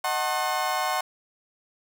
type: chord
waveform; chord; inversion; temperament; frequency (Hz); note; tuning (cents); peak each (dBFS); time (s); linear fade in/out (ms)
35% pulse; D# diminished seventh; none; just; 622.3 / 746.7 / 896 / 1075.3; D#5 / F#5 / A5 / C6; 0 / +16 / +31 / +47; -32 / -26 / -31 / -27; 0.04-1.01; 5
effects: none